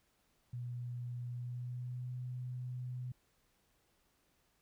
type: tone with pitch glide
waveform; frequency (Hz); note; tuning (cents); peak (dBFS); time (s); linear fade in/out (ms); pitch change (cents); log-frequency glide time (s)
sine; 121.9 to 125.25; B2 to B2; -22 to +25; -39; 0.53-3.12; 5; +47; 1.33-2.15
effects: pink hiss -75 dBFS RMS until 4.61 s